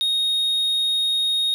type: tone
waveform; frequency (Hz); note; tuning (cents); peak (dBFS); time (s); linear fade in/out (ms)
triangle; 3729; A#7; 0; -17; 0.01-1.54; 0
effects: none